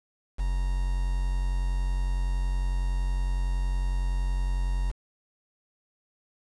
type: tone with quantisation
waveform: triangle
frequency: 45.41 Hz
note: F#1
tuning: 32 cents flat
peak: -22 dBFS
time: 0.38-4.92 s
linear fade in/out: 20 ms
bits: 7
effects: resampled to 24000 Hz